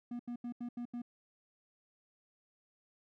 triangle tone bursts, 240.7 Hz, B3, 44 cents flat, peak -36 dBFS, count 6, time 0.11-1.019 s, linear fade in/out 5 ms, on 84 ms, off 81 ms, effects none

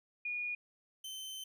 sine / sawtooth tone pair in turn, 2444 / 3079 Hz, D#7 / G7, -32 / -32 cents, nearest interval major third, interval 400 cents, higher second, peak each -35 / -39 dBFS, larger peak first, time 0.25-0.55 / 1.04-1.44 s, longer second, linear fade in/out 5 ms, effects none

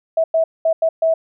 sine tone bursts at uneven times, 650 Hz, E5, 24 cents flat, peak -12 dBFS, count 5, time 0.17-0.24 / 0.34-0.44 / 0.65-0.73 / 0.82-0.89 / 1.02-1.14 s, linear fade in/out 5 ms, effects none

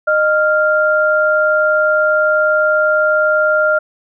sine tone pair together, 615.1 / 1394 Hz, D#5 / F6, -20 / -4 cents, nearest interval octave + major second, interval 1416 cents, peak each -13 dBFS, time 0.07-3.79 s, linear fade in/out 10 ms, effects none

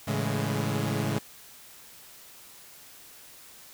sawtooth chord, A major seventh, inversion none, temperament equal with one note detuned, 110 / 140.12 / 164.81 / 207.7 Hz, A2 / C#3 / E3 / G#3, 0 / +19 / 0 / 0 cents, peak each -27 / -27 / -31 / -29 dBFS, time 0.07-1.19 s, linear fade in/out 10 ms, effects white hiss -50 dBFS RMS until 3.73 s

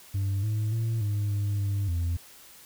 sine tone with pitch steps, 98.3 / 107.4 / 113.4 / 103.1 / 101.8 / 100 / 85.6 Hz, G2 / A2 / A#2 / G#2 / G#2 / G2 / F2, +5 / -41 / -47 / -12 / -34 / +35 / -34 cents, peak -22 dBFS, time 0.14-2.17 s, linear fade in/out 10 ms, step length 290 ms, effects tanh soft clip ceiling -24 dBFS + white hiss -51 dBFS RMS until 2.65 s

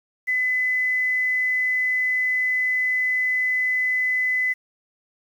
sine tone with quantisation, 2012 Hz, B6, 32 cents sharp, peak -19 dBFS, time 0.27-4.54 s, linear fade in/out 20 ms, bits 8, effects none

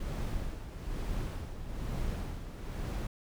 brown noise with tremolo, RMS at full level -34 dBFS, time 0-3.07 s, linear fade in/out 5 ms, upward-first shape sine, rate 1.1 Hz, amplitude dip 60%, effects none

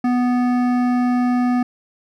sine tone with hard clipping, 246.9 Hz, B3, in tune, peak -17 dBFS, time 0.04-1.63 s, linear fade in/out 5 ms, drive 13 dB, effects none

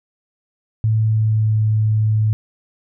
sine tone with pitch glide, 110 to 108.3 Hz, A2 to A2, 0 to -27 cents, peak -13 dBFS, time 0.84-2.33 s, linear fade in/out 0 ms, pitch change -27 cents, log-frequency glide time 0.95-1.62 s, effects none

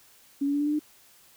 sine tone with pitch steps, 280 / 284.2 / 288.5 / 292.9 / 297.3 / 301.8 Hz, C#4 / C#4 / D4 / D4 / D4 / D4, +18 / +43 / -31 / -5 / +21 / +47 cents, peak -23 dBFS, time 0.41-0.794 s, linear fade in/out 10 ms, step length 64 ms, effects white hiss -57 dBFS RMS until 1.36 s

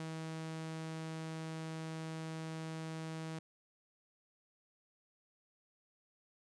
sawtooth tone, 160.3 Hz, E3, 48 cents flat, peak -37 dBFS, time 0-3.39 s, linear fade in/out 2 ms, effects resampled to 22050 Hz + 13-bit

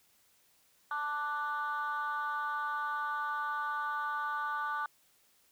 sine chord, D major, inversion second, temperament equal, 880 / 1174.7 / 1480 Hz, A5 / D6 / F#6, 0 / 0 / 0 cents, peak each -37 / -34 / -36 dBFS, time 0.91-4.86 s, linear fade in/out 2 ms, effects tanh soft clip ceiling -27 dBFS + white hiss -68 dBFS RMS until 5.51 s

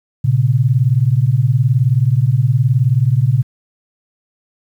sine beating tone pair, 116.54 / 135.54 Hz, A#2 / C#3, 0 / -39 cents, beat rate 19 Hz, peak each -13 dBFS, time 0.24-3.43 s, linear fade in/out 10 ms, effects 8-bit

